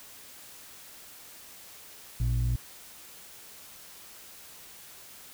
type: tone pair together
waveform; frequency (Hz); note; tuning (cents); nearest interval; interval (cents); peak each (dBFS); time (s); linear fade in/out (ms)
sine; 55.83 / 118.3; A1 / A#2; +26 / +26; octave + minor second; 1300; -25; 2.2-2.56; 5
effects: tanh soft clip ceiling -21 dBFS + white hiss -49 dBFS RMS until 5.33 s